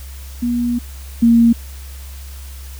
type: tone pair in turn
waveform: sine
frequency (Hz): 240.3 / 232.5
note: B3 / A#3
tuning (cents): -47 / -4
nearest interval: minor second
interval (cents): 57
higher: first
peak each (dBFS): -15 / -7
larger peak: second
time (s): 0.42-0.79 / 1.22-1.53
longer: first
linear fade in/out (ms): 10
effects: added 67 Hz sine -30 dBFS peak until 2.79 s + white hiss -41 dBFS RMS until 2.79 s